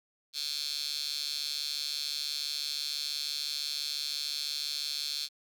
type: tone with high-pass filter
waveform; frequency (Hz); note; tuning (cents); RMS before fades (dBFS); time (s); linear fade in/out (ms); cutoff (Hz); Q
15% pulse; 145.9; D3; -11; -35; 0.33-5.29; 50; 4100; 6.5
effects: none